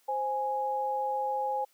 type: tone pair together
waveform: sine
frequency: 523.3 / 830.7 Hz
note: C5 / G#5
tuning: 0 / 0 cents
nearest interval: minor sixth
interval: 800 cents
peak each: -33 / -29 dBFS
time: 0.08-1.65 s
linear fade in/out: 10 ms
effects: white hiss -67 dBFS RMS until 1.73 s + high-pass 300 Hz 12 dB/octave